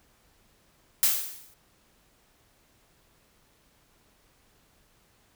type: noise with exponential decay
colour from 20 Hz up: blue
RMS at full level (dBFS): -19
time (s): 1.03-1.54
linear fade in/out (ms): 0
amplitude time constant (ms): 110
effects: pink hiss -64 dBFS RMS until 5.35 s